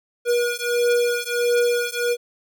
square beating tone pair, 479.9 / 481.4 Hz, B4 / B4, -50 / -44 cents, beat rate 1.5 Hz, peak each -22 dBFS, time 0.25-2.17 s, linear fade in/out 50 ms, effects none

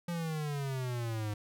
square exponential sweep, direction down, 174.61 to 103.3 Hz, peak -34 dBFS, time 0.08-1.34 s, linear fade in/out 5 ms, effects none

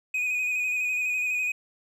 triangle tone with vibrato, 2489 Hz, D#7, in tune, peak -23 dBFS, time 0.14-1.52 s, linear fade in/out 5 ms, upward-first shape square, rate 12 Hz, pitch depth 23 cents each way, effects none

